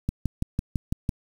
click train, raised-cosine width 5 ms, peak -12 dBFS, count 7, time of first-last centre 0.09-1.092 s, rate 5.99 Hz, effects 7-bit

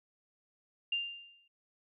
sine tone with exponential decay, 2794 Hz, F7, in tune, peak -28 dBFS, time 0.92-1.48 s, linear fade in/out 5 ms, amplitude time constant 120 ms, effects none

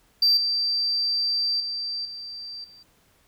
sine tone with level steps, 4684 Hz, D8, 5 cents flat, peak -14 / -21 / -27 / -34 / -47 dBFS, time 0.22-2.83 s, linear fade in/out 5 ms, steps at 0.37 / 1.6 / 2.05 / 2.64 s, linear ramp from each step 2 ms, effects tanh soft clip ceiling -13 dBFS + pink hiss -62 dBFS RMS until 3.27 s

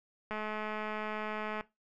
click train, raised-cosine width 0.5 ms, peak -23 dBFS, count 279, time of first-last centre 0.31-1.609 s, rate 214 Hz, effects noise-tail reverb RT60 0.2 s tail -18 dB re dry

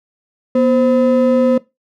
triangle ring-modulated tone, 381.4 Hz, G4, 47 cents flat, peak -5 dBFS, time 0.55-1.58 s, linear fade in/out 5 ms, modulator 139 Hz, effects noise-tail reverb RT60 0.2 s tail -19 dB re dry

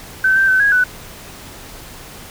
sine tone with pitch steps, 1535 / 1566 / 1526 / 1650 / 1493 Hz, G6 / G6 / G6 / G#6 / F#6, -37 / -2 / -47 / -12 / +15 cents, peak -10 dBFS, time 0.24-0.84 s, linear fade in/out 5 ms, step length 120 ms, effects pink hiss -36 dBFS RMS until 2.3 s

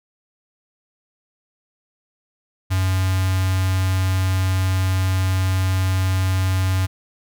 square tone with notch filter, 93.9 Hz, F#2, 26 cents sharp, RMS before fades -19 dBFS, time 2.7-6.87 s, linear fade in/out 20 ms, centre 410 Hz, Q 0.59, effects none

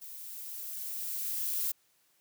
violet noise with level ramp, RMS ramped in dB -46 to -31 dBFS, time 0.01-1.72 s, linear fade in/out 10 ms, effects white hiss -70 dBFS RMS until 2.2 s + high-pass 80 Hz 12 dB/octave

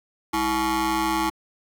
25% pulse ring-modulated tone, 265.3 Hz, C4, 24 cents sharp, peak -14 dBFS, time 0.33-1.3 s, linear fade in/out 10 ms, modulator 590 Hz, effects high-pass 100 Hz 12 dB/octave + 9-bit

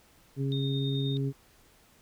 harmonic tone, 136.9 Hz, C#3, 21 cents flat, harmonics 1 / 2 / 3, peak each -28 / -34 / -37 dBFS, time 0.36-1.33 s, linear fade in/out 50 ms
sine tone with tremolo, 3677 Hz, A#7, 24 cents flat, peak -36 dBFS, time 0.52-1.17 s, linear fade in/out 0 ms, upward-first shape square, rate 9.3 Hz, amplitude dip 25%
effects pink hiss -61 dBFS RMS until 2.01 s

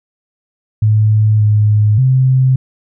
sine tone with pitch steps, 107.5 / 105.7 / 130.4 Hz, A2 / G#2 / C3, -40 / +31 / -5 cents, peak -7 dBFS, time 0.82-2.56 s, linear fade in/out 5 ms, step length 580 ms, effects none

